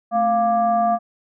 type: tone with frequency modulation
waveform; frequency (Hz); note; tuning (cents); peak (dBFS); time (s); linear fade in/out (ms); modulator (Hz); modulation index
sine; 698.5; F5; 0; -15; 0.11-0.99; 50; 480; 0.63
effects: none